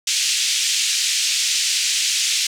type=band-pass noise; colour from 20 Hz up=white; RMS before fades=-20 dBFS; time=0.07-2.47 s; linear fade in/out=5 ms; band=2400 to 7300 Hz; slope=24 dB/octave; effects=none